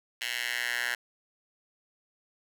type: tone with high-pass filter sweep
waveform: 10% pulse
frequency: 120.8 Hz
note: B2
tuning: 38 cents flat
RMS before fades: -32 dBFS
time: 0.21-0.95 s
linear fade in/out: 5 ms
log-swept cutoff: 2400 to 1600 Hz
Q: 2.7
effects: none